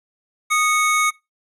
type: tone pair together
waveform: square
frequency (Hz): 1238.2 / 2210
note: D#6 / C#7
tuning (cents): -9 / -6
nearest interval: minor seventh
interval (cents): 1003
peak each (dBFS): -19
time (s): 0.5-1.11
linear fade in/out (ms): 20
effects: noise-tail reverb RT60 0.2 s tail -19 dB re dry + resampled to 32000 Hz